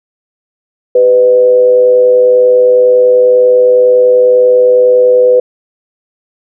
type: tone with frequency modulation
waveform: sine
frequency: 499.5 Hz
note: B4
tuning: 20 cents sharp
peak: -3 dBFS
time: 0.95-5.4 s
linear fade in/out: 5 ms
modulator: 110 Hz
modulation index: 0.38
effects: none

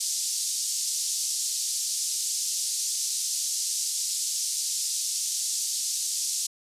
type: band-pass noise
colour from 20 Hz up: pink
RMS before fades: -29 dBFS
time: 0-6.47 s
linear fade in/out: 10 ms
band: 5100 to 9400 Hz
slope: 24 dB/octave
effects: resampled to 32000 Hz

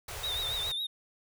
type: band-stop noise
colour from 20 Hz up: pink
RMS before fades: -40 dBFS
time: 0.08-0.72 s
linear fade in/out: 5 ms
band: 140 to 400 Hz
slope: 48 dB/octave
type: tone with vibrato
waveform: triangle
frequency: 3691 Hz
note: A#7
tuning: 18 cents flat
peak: -30 dBFS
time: 0.23-0.87 s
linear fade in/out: 10 ms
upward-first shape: triangle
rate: 7.2 Hz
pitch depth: 87 cents each way
effects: none

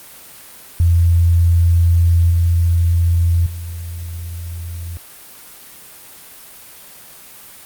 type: tone with level steps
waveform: sine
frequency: 85.1 Hz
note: F2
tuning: 44 cents flat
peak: -9 / -11 / -24 dBFS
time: 0.8-4.97 s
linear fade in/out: 0 ms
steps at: 2.3 / 3.46 s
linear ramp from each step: 5 ms
effects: white hiss -39 dBFS RMS until 7.65 s + Opus 32 kbps

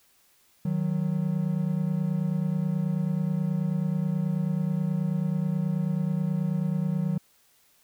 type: tone pair together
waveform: triangle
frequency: 155.7 / 185 Hz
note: D#3 / F#3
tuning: +2 / 0 cents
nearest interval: minor third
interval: 298 cents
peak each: -25 dBFS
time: 0.65-7.18 s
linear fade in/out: 5 ms
effects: white hiss -63 dBFS RMS until 7.83 s

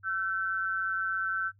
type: tone pair together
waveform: sine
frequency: 1345.8 / 1532 Hz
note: E6 / G6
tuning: +35 / -40 cents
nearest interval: major second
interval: 225 cents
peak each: -32 / -30 dBFS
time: 0.03-1.52 s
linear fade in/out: 50 ms
effects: noise-tail reverb RT60 0.1 s tail -19 dB re dry + added 99 Hz sine -59 dBFS peak until 1.59 s

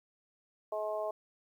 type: harmonic tone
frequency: 213.2 Hz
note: G#3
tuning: 46 cents sharp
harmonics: 2 / 3 / 4 / 5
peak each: -41 / -34 / -43 / -43 dBFS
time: 0.72-1.11 s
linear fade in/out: 5 ms
effects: 11-bit

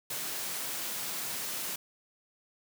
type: high-pass noise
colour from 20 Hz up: white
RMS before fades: -36 dBFS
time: 0.1-1.76 s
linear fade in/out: 5 ms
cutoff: 120 Hz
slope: 48 dB/octave
effects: none

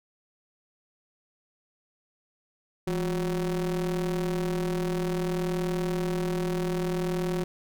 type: ring-modulated tone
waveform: square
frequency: 95.1 Hz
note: F#2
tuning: 48 cents sharp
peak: -24 dBFS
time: 2.87-7.44 s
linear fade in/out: 5 ms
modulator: 265 Hz
effects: none

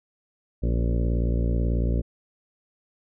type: harmonic tone with a mistuned harmonic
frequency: 58.27 Hz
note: A#1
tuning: in tune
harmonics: 1 / 2 / 3 / 4 / 5 / 6 / 7 / 8 / 9 / 10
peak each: -22 / -28 / -32 / -34 / -36 / -38 / -39 / -40 / -41 / -42 dBFS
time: 0.62-2.02 s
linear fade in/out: 20 ms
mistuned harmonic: 5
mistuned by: -50 cents
effects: none

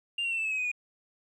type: tone with pitch steps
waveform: sine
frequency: 2794 / 2743 / 2693 / 2643 / 2595 / 2547 / 2501 / 2455 Hz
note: F7 / F7 / E7 / E7 / E7 / D#7 / D#7 / D#7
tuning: 0 / -32 / +36 / +4 / -28 / +40 / +8 / -24 cents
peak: -26 dBFS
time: 0.18-0.716 s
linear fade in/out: 5 ms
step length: 67 ms
effects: tanh soft clip ceiling -26 dBFS + 11-bit

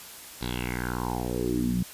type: tone with low-pass filter sweep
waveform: 10% pulse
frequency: 61 Hz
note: B1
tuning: 21 cents flat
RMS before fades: -29 dBFS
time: 0.41-1.83 s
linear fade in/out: 5 ms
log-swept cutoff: 4300 to 170 Hz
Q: 4.6
effects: white hiss -44 dBFS RMS until 1.93 s + resampled to 32000 Hz

